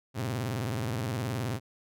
sawtooth tone with vibrato, 116.8 Hz, A#2, 4 cents sharp, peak -26 dBFS, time 0.14-1.6 s, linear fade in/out 50 ms, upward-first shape square, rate 19 Hz, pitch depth 210 cents each way, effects none

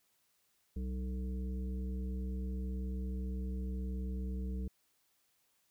harmonic tone with a mistuned harmonic, 63.6 Hz, C2, 48 cents flat, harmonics 1 / 3 / 5 / 7, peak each -36 / -42 / -52 / -52 dBFS, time 0.76-4.68 s, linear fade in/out 5 ms, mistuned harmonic 5, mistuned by -51 cents, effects white hiss -75 dBFS RMS until 5.7 s

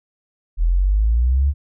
sine exponential sweep, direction up, 39.96 to 73.42 Hz, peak -13 dBFS, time 0.57-1.54 s, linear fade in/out 50 ms, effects none

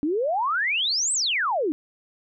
sine exponential two-way sweep, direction up then down, 280 to 8430 to 280 Hz, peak -21 dBFS, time 0.03-1.72 s, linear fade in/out 0 ms, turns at 1.13 s, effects none

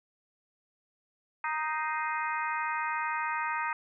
harmonic tone with a mistuned harmonic, 311.1 Hz, D#4, in tune, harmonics 3 / 4 / 5 / 6 / 7 / 8, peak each -33 / -35 / -37 / -39 / -40 / -41 dBFS, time 1.44-3.73 s, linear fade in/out 2 ms, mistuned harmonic 7, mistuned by -66 cents, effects none

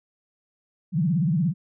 sine tone with vibrato, 165.2 Hz, E3, 4 cents sharp, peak -19 dBFS, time 0.92-1.54 s, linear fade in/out 50 ms, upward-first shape sine, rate 17 Hz, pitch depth 250 cents each way, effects none

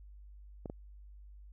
clicks, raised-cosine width 2 ms, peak -27 dBFS, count 2, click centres 0.658 / 0.699 s, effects added 50 Hz sine -50 dBFS peak until 1.52 s

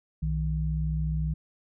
sine tone pair together, 62.1 / 156.48 Hz, B1 / D#3, +10 / +10 cents, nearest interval octave + major third, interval 1600 cents, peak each -28 dBFS, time 0.22-1.34 s, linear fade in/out 10 ms, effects none

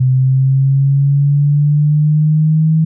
sine linear sweep, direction up, 128.4 to 160 Hz, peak -8 dBFS, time 0-2.85 s, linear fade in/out 10 ms, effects none

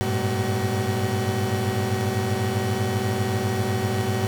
30% pulse tone cluster, 97.7 / 105.5 / 118 / 378.5 Hz, G2 / G#2 / A#2 / F#4, -5 / +28 / +22 / +39 cents, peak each -25 dBFS, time 0.01-4.27 s, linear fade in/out 0 ms, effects none

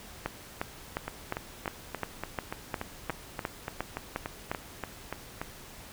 two click trains, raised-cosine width 0.5 ms, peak -18 / -15 dBFS, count 16 / 13, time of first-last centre 1.08-5.415 / 0.26-4.515 s, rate 3.46 / 2.82 Hz, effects pink hiss -48 dBFS RMS until 5.92 s

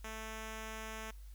5% pulse tone, 220 Hz, A3, in tune, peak -32 dBFS, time 0.04-1.11 s, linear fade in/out 5 ms, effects added 50 Hz sine -48 dBFS peak until 1.34 s + white hiss -67 dBFS RMS until 1.34 s

